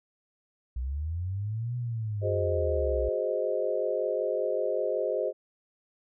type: linear two-way sweep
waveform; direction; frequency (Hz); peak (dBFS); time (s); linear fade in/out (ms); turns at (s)
sine; up then down; 59.2 to 123.47 to 59.2; -29; 0.76-3.09; 5; 1.76
type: chord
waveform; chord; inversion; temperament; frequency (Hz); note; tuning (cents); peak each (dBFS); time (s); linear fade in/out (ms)
sine; Ab dominant seventh; third; equal; 370 / 415.3 / 523.3 / 622.3; Gb4 / Ab4 / C5 / Eb5; 0 / 0 / 0 / 0; -34 / -32 / -30 / -31; 2.21-5.33; 50
effects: none